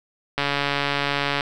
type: click train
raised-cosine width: 0.3 ms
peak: -6 dBFS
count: 147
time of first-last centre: 0.38-1.408 s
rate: 142 Hz
effects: none